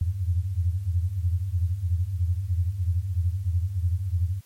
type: tone cluster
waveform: sine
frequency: 83.9 / 87 / 97.4 Hz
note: E2 / F2 / G2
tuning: +31 / -6 / -11 cents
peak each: -27 dBFS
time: 0.01-4.41 s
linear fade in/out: 5 ms
effects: white hiss -60 dBFS RMS until 4.45 s + MP3 64 kbps